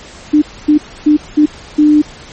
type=tone bursts at uneven times; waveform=sine; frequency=300 Hz; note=D4; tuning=37 cents sharp; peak=-4 dBFS; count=5; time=0.33-0.42 / 0.68-0.78 / 1.06-1.17 / 1.37-1.46 / 1.78-2.02 s; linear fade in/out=10 ms; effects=pink hiss -34 dBFS RMS until 2.32 s + MP3 32 kbps